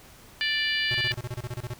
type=harmonic tone; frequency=587.3 Hz; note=D5; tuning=in tune; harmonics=3 / 4 / 5 / 6 / 7 / 8; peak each=-28 / -31 / -29 / -35 / -36 / -34 dBFS; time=0.41-1.12 s; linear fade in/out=0 ms
type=tone bursts; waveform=square; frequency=122.4 Hz; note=B2; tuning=15 cents flat; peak=-31 dBFS; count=13; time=0.91-1.735 s; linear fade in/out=0 ms; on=33 ms; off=33 ms
effects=pink hiss -51 dBFS RMS until 1.79 s